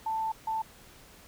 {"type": "tone pair in turn", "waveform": "sine", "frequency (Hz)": [885, 885], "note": ["A5", "A5"], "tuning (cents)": [10, 10], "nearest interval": "unison", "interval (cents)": 0, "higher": "neither", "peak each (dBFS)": -28, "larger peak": "neither", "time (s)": [[0.06, 0.32], [0.47, 0.62]], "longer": "first", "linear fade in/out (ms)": 5, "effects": ["pink hiss -54 dBFS RMS until 1.27 s"]}